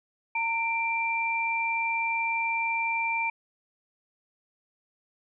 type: tone pair together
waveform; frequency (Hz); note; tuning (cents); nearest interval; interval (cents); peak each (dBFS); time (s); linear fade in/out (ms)
sine; 911.8 / 2358; A#5 / D7; -39 / +6; octave + major third; 1645; -29 / -27; 0.35-3.3; 5
effects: none